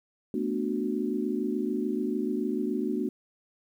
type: chord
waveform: sine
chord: B minor seventh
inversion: third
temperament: equal with one note detuned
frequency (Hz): 220 / 246.9 / 296.6 / 370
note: A3 / B3 / D4 / F#4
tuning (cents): 0 / 0 / +17 / 0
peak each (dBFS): -32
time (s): 0.34-3.09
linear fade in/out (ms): 2
effects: 10-bit